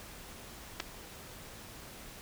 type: clicks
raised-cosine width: 0.2 ms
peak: -18 dBFS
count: 2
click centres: 0.8 / 0.803 s
effects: pink hiss -49 dBFS RMS until 2.21 s